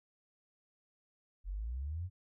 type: exponential sweep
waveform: sine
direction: up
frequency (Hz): 43.65 to 95.7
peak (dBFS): -36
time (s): 1.44-2.1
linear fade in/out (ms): 50
effects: none